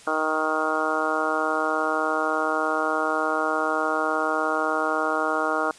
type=harmonic tone; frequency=156.6 Hz; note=D#3; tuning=11 cents sharp; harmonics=2 / 3 / 4 / 5 / 6 / 7 / 8 / 9; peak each=-31 / -30 / -29 / -30 / -33 / -30 / -29 / -28 dBFS; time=0.07-5.71 s; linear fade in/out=2 ms; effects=white hiss -48 dBFS RMS until 5.78 s + resampled to 22050 Hz